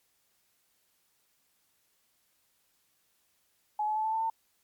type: tone with pitch steps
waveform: sine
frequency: 846 / 856.8 / 867.8 / 878.9 / 890.1 / 901.5 Hz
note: G#5 / A5 / A5 / A5 / A5 / A5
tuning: +32 / -46 / -24 / -2 / +20 / +42 cents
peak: -27 dBFS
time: 3.79-4.3 s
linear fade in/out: 5 ms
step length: 85 ms
effects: white hiss -72 dBFS RMS until 4.63 s + MP3 96 kbps